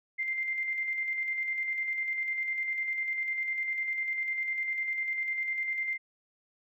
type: tone with tremolo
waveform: sine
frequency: 2093 Hz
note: C7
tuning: in tune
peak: -28 dBFS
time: 0.18-5.98 s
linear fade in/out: 20 ms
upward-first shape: square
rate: 10 Hz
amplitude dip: 35%
effects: none